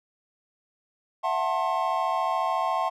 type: chord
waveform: triangle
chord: F# half-diminished seventh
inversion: third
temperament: just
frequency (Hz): 666 / 740 / 888 / 1065.6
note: E5 / F#5 / A5 / C6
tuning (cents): +18 / 0 / +16 / +31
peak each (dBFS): -28 / -27 / -28 / -26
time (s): 1.23-2.9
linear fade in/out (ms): 20
effects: none